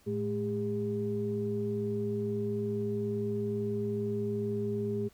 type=tone cluster; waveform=sine; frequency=110.9 / 213.2 / 404.4 Hz; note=A2 / G#3 / G#4; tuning=+14 / +46 / -46 cents; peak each=-36 / -34 / -32 dBFS; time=0.06-5.09 s; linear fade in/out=20 ms; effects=tanh soft clip ceiling -20 dBFS + pink hiss -63 dBFS RMS until 5.13 s